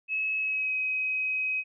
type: tone with pitch glide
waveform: sine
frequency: 2578 to 2531 Hz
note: E7 to D#7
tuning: -39 to +29 cents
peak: -26 dBFS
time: 0.08-1.64 s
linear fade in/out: 50 ms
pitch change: -32 cents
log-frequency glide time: 0.38-0.74 s
effects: none